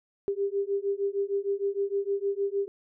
sine beating tone pair, 395.3 / 401.8 Hz, G4 / G4, +15 / +43 cents, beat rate 6.5 Hz, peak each -29 dBFS, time 0.28-2.68 s, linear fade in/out 0 ms, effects none

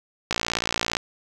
click train, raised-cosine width 0.2 ms, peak -5 dBFS, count 39, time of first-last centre 0.31-0.969 s, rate 57.7 Hz, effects none

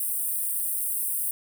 pink high-pass noise, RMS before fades -28 dBFS, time 0-1.31 s, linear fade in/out 2 ms, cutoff 8600 Hz, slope 96 dB/octave, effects none

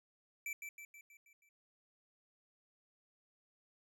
square tone with echo, 2327 Hz, D7, 17 cents flat, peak -40 dBFS, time 0.46-0.53 s, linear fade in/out 2 ms, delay 160 ms, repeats 6, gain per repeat -5 dB, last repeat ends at 1.49 s, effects none

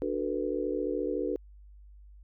sine chord, B minor seventh, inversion first, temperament just, 296.3 / 370.4 / 444.5 / 493.9 Hz, D4 / F#4 / A4 / B4, +15 / +2 / +18 / 0 cents, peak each -34 dBFS, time 0.02-1.36 s, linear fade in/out 0 ms, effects added 50 Hz sine -49 dBFS peak until 2.23 s

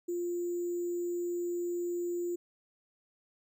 sine tone with sample-and-hold, 349.2 Hz, F4, in tune, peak -31 dBFS, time 0.08-2.36 s, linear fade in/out 10 ms, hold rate 7350 Hz, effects none

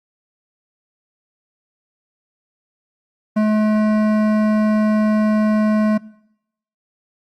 triangle tone with hard clipping, 214.1 Hz, A3, 47 cents flat, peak -15 dBFS, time 3.36-5.98 s, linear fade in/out 10 ms, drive 18 dB, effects noise-tail reverb RT60 0.8 s tail -22 dB re dry + Opus 32 kbps

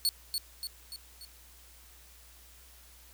sawtooth tone with echo, 4406 Hz, C#8, 11 cents flat, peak -22 dBFS, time 0.05-0.09 s, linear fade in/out 0 ms, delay 290 ms, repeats 4, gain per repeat -5 dB, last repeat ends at 1.25 s, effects added 60 Hz sine -57 dBFS peak until 3.13 s + white hiss -57 dBFS RMS until 3.13 s

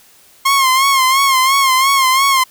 sawtooth tone with vibrato, 1070 Hz, C6, 38 cents sharp, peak -6 dBFS, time 0.45-2.44 s, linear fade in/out 10 ms, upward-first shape sine, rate 2.9 Hz, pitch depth 67 cents each way, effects white hiss -47 dBFS RMS until 2.5 s

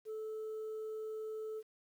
sine tone, 435.8 Hz, A4, 17 cents flat, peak -37 dBFS, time 0.05-1.63 s, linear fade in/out 50 ms, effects tanh soft clip ceiling -38 dBFS + 11-bit

